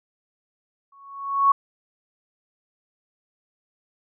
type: tone with exponential growth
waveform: sine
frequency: 1108.7 Hz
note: C#6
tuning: in tune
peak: -11 dBFS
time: 0.92-1.52 s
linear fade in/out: 5 ms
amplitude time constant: 130 ms
effects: none